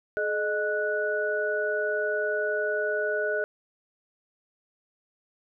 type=tone cluster; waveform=sine; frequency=425.9 / 615 / 1475 Hz; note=G#4 / D#5 / F#6; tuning=+44 / -20 / -6 cents; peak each=-29 dBFS; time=0.17-3.44 s; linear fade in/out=0 ms; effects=none